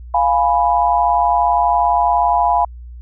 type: chord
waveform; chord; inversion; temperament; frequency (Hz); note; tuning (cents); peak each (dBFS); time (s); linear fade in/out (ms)
sine; F diminished; none; equal; 698.5 / 830.6 / 987.8; F5 / Ab5 / Cb6; 0 / 0 / 0; -16; 0.14-2.65; 5
effects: added 60 Hz sine -31 dBFS peak until 3.01 s